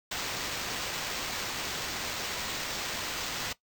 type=noise with sample-and-hold; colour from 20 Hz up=white; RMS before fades=-35 dBFS; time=0.11-3.53 s; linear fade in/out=5 ms; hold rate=11025 Hz; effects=noise-tail reverb RT60 0.1 s tail -17 dB re dry